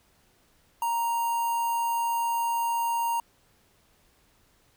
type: tone with notch filter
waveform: square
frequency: 932.3 Hz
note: A#5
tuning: in tune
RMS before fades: -27 dBFS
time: 0.82-3.2 s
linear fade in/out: 2 ms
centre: 4100 Hz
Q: 0.61
effects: pink hiss -64 dBFS RMS until 4.76 s